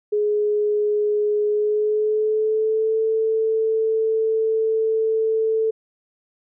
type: tone with pitch glide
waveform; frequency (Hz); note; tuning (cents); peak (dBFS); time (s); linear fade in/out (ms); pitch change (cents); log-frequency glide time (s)
sine; 418.6 to 442.5; G#4 to A4; +14 to +10; -17; 0.12-5.71; 10; +96; 1.48-2.99
effects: none